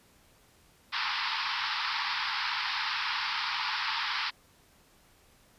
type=band-pass noise; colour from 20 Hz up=pink; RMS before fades=-32 dBFS; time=0.92-4.31 s; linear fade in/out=20 ms; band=850 to 5200 Hz; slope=96 dB/octave; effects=pink hiss -62 dBFS RMS until 5.58 s + resampled to 32000 Hz

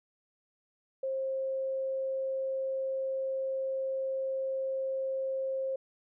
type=tone; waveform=sine; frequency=532 Hz; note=C5; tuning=29 cents sharp; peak=-30 dBFS; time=1.03-5.76 s; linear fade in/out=5 ms; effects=none

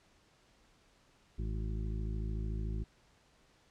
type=harmonic tone; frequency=53.5 Hz; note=A1; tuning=48 cents flat; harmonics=1 / 2 / 3 / 4 / 6 / 7; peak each=-35 / -41 / -45 / -47 / -51 / -52 dBFS; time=1.38-2.84 s; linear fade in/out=10 ms; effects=pink hiss -67 dBFS RMS until 3.7 s + low-pass 7000 Hz 12 dB/octave

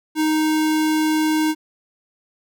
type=tone; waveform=square; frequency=311.1 Hz; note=D#4; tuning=in tune; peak=-17 dBFS; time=0.15-1.55 s; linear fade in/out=50 ms; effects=none

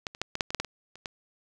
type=clicks; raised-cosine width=0.2 ms; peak=-15 / -27 / -12 / -15 / -7 / -18 / -10 / -12 / -23 / -30 / -17 dBFS; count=11; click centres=0.068 / 0.149 / 0.216 / 0.354 / 0.408 / 0.505 / 0.547 / 0.6 / 0.647 / 0.956 / 1.058 s; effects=none

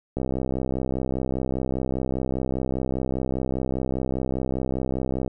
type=click train; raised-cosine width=2 ms; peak=-13 dBFS; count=333; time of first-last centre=0.17-5.278 s; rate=65 Hz; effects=none

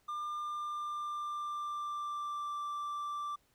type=tone with pitch glide; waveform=triangle; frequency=1199 to 1173 Hz; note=D6 to D6; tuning=+36 to -2 cents; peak=-34 dBFS; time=0.08-3.36 s; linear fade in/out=10 ms; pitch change=-38 cents; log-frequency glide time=0.38-2.62 s; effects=pink hiss -72 dBFS RMS until 3.54 s

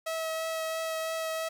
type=tone with vibrato; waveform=sawtooth; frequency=645 Hz; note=E5; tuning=38 cents flat; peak=-27 dBFS; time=0.06-1.49 s; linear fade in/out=10 ms; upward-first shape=triangle; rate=3 Hz; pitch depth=12 cents each way; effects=10-bit

